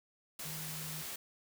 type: tone in noise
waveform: sine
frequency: 156 Hz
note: D#3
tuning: 5 cents sharp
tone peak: -45 dBFS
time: 0.45-1.02 s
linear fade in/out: 5 ms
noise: white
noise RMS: -43 dBFS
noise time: 0.39-1.16 s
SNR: -5 dB
effects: none